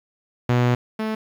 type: tone pair in turn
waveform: sawtooth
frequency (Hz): 122.5 / 218.3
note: B2 / A3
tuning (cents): -14 / -13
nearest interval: minor seventh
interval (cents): 1001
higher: second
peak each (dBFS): -12 / -19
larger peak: first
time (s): 0.49-0.75 / 0.99-1.15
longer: first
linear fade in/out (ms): 5
effects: low-pass 3000 Hz 12 dB/octave + 8-bit